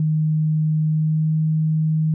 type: tone with pitch glide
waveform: sine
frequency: 155.4 to 156.93 Hz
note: D#3 to D#3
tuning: -2 to +15 cents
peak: -16 dBFS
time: 0-2.14 s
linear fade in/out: 2 ms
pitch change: +17 cents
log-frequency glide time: 0.87-1.34 s
effects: none